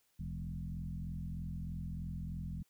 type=tone with frequency modulation; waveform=sine; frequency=114.6 Hz; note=A#2; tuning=29 cents flat; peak=-38 dBFS; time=0.19-2.63 s; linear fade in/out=10 ms; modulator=43.2 Hz; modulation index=1.9; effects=white hiss -75 dBFS RMS until 2.69 s